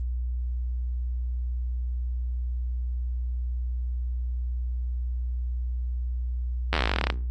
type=slowing click train; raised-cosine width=0.3 ms; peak=-7 dBFS; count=20; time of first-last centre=6.73-7.101 s; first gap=11 ms; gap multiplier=1.06; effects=added 61 Hz sine -26 dBFS peak until 7.3 s + Opus 32 kbps